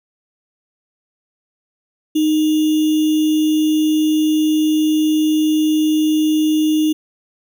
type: tone with sample-and-hold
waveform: sine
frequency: 309.2 Hz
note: D#4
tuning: 11 cents flat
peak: -12 dBFS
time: 2.15-6.93 s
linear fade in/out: 10 ms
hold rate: 3150 Hz
effects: none